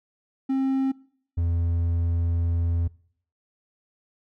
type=tone pair in turn; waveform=triangle; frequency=266.9 / 84.85 Hz; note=C4 / F2; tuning=+35 / -49 cents; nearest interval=octave + minor sixth; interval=1984 cents; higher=first; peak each=-19 dBFS; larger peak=neither; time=0.49-0.92 / 1.37-2.88 s; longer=second; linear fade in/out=10 ms; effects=noise-tail reverb RT60 0.6 s tail -23 dB re dry